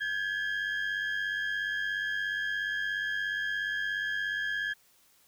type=tone cluster; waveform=sine; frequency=1601 / 1698 / 3227 Hz; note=G6 / G#6 / G7; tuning=+36 / +38 / +50 cents; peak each=-33 / -30 / -39 dBFS; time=0-4.74 s; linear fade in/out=20 ms; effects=tanh soft clip ceiling -25 dBFS + white hiss -64 dBFS RMS until 5.27 s

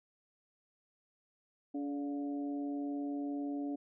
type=harmonic tone with a mistuned harmonic; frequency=142.5 Hz; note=C#3; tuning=48 cents sharp; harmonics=2 / 3 / 4 / 5; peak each=-35 / -49 / -50 / -49 dBFS; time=1.74-3.76 s; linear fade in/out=10 ms; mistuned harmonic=4; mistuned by=+42 cents; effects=none

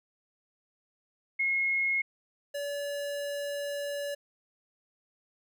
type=tone pair in turn; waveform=sine / square; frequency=2162 / 572.6 Hz; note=C#7 / D5; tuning=-44 / -44 cents; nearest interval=octave + major seventh; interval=2300 cents; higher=first; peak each=-25 / -33 dBFS; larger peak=first; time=1.39-2.02 / 2.54-4.15 s; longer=second; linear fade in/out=10 ms; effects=none

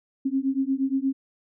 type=beating tone pair; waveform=sine; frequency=264.7 / 273.2 Hz; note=C4 / C#4; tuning=+20 / -25 cents; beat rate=8.5 Hz; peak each=-25 dBFS; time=0.25-1.13 s; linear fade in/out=10 ms; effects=none

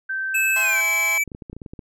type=tone; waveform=sine; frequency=1553 Hz; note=G6; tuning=17 cents flat; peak=-23 dBFS; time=0.09-0.81 s; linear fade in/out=10 ms
type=tone with pitch glide; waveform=square; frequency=2605 to 2307 Hz; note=E7 to D7; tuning=-21 to -31 cents; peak=-19 dBFS; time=0.34-1.24 s; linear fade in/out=10 ms; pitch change=-210 cents; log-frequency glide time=0.6-0.77 s
type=chord; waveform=sawtooth; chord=E augmented; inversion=none; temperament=equal; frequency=659.3 / 830.6 / 1046.5 Hz; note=E5 / G#5 / B#5; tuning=0 / 0 / 0 cents; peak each=-31 / -30 / -28 dBFS; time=0.56-1.18 s; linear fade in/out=2 ms
type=clicks; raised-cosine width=3 ms; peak=-23 dBFS; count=11; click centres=1.277 / 1.318 / 1.349 / 1.422 / 1.498 / 1.53 / 1.566 / 1.618 / 1.662 / 1.735 / 1.792 s
effects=none

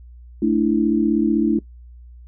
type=chord; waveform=sine; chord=A suspended fourth; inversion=none; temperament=equal; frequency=220 / 293.7 / 329.6 Hz; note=A3 / D4 / E4; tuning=0 / 0 / 0 cents; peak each=-19 dBFS; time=0.42-1.59 s; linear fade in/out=5 ms; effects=noise-tail reverb RT60 0.1 s tail -20 dB re dry + added 60 Hz sine -39 dBFS peak until 2.27 s

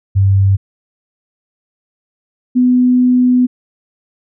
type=tone pair in turn; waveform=sine; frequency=97.6 / 249.9 Hz; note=G2 / B3; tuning=-7 / +21 cents; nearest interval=octave + major third; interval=1628 cents; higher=second; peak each=-7 dBFS; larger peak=neither; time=0.15-0.57 / 2.55-3.47 s; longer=second; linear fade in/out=20 ms; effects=none

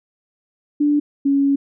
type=tone pair in turn; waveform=sine; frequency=293.1 / 278.5 Hz; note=D4 / C#4; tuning=-3 / +8 cents; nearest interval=minor second; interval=89 cents; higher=first; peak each=-13 dBFS; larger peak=neither; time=0.8-1 / 1.25-1.56 s; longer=second; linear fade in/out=10 ms; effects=none

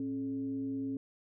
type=tone with frequency modulation; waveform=sine; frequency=271 Hz; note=C#4; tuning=39 cents flat; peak=-33 dBFS; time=0-0.97 s; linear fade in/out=2 ms; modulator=158 Hz; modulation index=0.4; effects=none

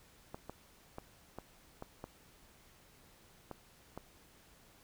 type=clicks; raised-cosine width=1 ms; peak=-29 dBFS; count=8; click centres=0.345 / 0.496 / 0.984 / 1.386 / 1.824 / 2.041 / 3.513 / 3.976 s; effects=pink hiss -63 dBFS RMS until 4.83 s

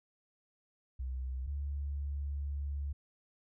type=tone pair in turn; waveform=sine; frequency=64.4 / 71.08 Hz; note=C2 / C#2; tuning=-27 / +44 cents; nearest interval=major second; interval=171 cents; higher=second; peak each=-35 / -34 dBFS; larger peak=second; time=0.99-1.47 / 1.47-2.93 s; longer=second; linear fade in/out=10 ms; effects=none

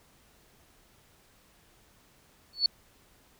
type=tone with exponential growth; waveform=sine; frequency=4435 Hz; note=C#8; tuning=in tune; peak=-17 dBFS; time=2.53-2.66 s; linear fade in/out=2 ms; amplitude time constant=28 ms; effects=pink hiss -62 dBFS RMS until 3.39 s

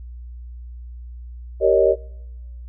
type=chord; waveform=sine; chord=Eb dominant seventh; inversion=first; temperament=just; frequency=388.9 / 466.7 / 560 / 622.3 Hz; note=G4 / Bb4 / Db5 / Eb5; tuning=-14 / +2 / +18 / 0 cents; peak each=-18 dBFS; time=1.6-1.96 s; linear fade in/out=50 ms; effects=noise-tail reverb RT60 1.0 s tail -25 dB re dry + added 60 Hz sine -33 dBFS peak until 2.68 s

